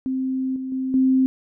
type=tone with level steps; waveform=sine; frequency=261.6 Hz; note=C4; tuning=in tune; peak=-21 / -26 / -22 / -14 dBFS; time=0.06-1.26 s; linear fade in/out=0 ms; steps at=0.56 / 0.72 / 0.94 s; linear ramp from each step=2 ms; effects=none